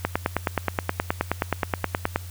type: click train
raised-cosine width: 0.5 ms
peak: -6 dBFS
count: 21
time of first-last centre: 0.05-2.16 s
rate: 9.48 Hz
effects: added 90 Hz sine -35 dBFS peak until 2.3 s + white hiss -46 dBFS RMS until 2.3 s